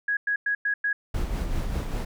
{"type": "tone bursts", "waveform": "sine", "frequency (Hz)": 1661.2, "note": "G#6", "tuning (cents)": 0, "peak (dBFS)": -22, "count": 5, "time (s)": [0.08, 0.93], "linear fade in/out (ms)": 5, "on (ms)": 90, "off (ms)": 100}
{"type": "noise with tremolo", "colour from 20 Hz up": "brown", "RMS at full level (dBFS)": -26, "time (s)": [1.14, 2.05], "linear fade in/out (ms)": 5, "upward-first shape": "sine", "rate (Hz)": 5.1, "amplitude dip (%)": 40}
{"effects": []}